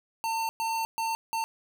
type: tone bursts at uneven times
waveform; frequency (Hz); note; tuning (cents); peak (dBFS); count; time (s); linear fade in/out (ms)
square; 902; A5; +43; -28; 4; 0.24-0.49 / 0.6-0.85 / 0.98-1.15 / 1.33-1.44; 0
effects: none